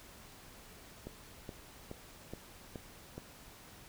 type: click train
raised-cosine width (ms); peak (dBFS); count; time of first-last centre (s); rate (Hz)
2; -29; 6; 1.07-3.18; 2.37
effects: pink hiss -55 dBFS RMS until 3.88 s